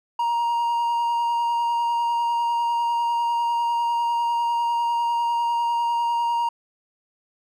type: tone with vibrato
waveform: triangle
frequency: 940 Hz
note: A#5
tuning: 14 cents sharp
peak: -18 dBFS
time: 0.19-6.49 s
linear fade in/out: 5 ms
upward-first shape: sine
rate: 10 Hz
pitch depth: 11 cents each way
effects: none